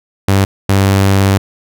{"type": "tone pair in turn", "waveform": "sawtooth", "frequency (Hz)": [97.7, 97.7], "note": ["G2", "G2"], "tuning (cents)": [-5, -5], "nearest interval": "unison", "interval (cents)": 0, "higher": "neither", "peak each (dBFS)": -4, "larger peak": "neither", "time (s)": [[0.28, 0.45], [0.69, 1.38]], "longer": "second", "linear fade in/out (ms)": 5, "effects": []}